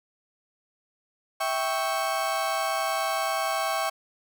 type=chord; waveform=35% pulse; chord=C# diminished; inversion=first; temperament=equal with one note detuned; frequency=653.6 / 784 / 1108.7 Hz; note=E5 / G5 / C#6; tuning=-15 / 0 / 0 cents; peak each=-28 dBFS; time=1.4-3.9 s; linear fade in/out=10 ms; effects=none